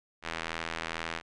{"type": "tone with band-pass filter", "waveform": "sawtooth", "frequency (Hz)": 82.2, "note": "E2", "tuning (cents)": -4, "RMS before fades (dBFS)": -37, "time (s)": [0.22, 1.22], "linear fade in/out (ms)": 50, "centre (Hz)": 2100, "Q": 0.96, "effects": ["resampled to 22050 Hz"]}